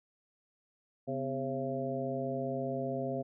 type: harmonic tone with a mistuned harmonic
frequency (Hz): 135.1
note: C#3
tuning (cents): -44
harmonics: 1 / 2 / 3 / 4 / 5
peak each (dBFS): -40 / -38 / -40 / -38 / -38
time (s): 1.07-3.23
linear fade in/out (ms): 20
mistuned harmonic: 2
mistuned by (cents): -98
effects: none